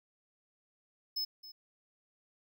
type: tone with echo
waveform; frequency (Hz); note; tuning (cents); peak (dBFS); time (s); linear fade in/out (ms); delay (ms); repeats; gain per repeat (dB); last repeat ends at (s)
square; 5200; E8; -24; -33; 1.16-1.25; 10; 270; 1; -15; 1.52
effects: none